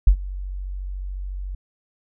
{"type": "tone with ADSR envelope", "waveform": "sine", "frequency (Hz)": 47, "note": "F#1", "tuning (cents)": 28, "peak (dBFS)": -6, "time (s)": [0.07, 1.55], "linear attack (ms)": 5, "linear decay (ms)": 79, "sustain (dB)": -21, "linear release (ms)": 5, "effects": []}